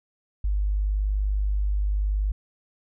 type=tone; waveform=sine; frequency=50.4 Hz; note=G1; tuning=49 cents sharp; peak=-21 dBFS; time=0.44-2.32 s; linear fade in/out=5 ms; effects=none